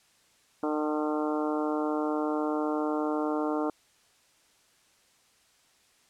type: harmonic tone with a mistuned harmonic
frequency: 152 Hz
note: D#3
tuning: 40 cents flat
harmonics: 2 / 3 / 4 / 5 / 6 / 7 / 8 / 9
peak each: -29 / -33 / -35 / -37 / -39 / -40 / -41 / -42 dBFS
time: 0.63-3.7 s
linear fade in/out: 2 ms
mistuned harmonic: 6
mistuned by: -30 cents
effects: white hiss -64 dBFS RMS until 6.09 s + low-pass 9000 Hz 12 dB/octave